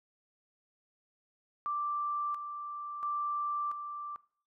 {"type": "tone with tremolo", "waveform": "sine", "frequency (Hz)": 1175, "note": "D6", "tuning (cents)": 1, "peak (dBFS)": -31, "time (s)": [1.66, 4.16], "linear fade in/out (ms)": 0, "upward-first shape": "square", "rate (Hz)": 0.73, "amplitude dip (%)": 55, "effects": ["noise-tail reverb RT60 0.5 s tail -20 dB re dry"]}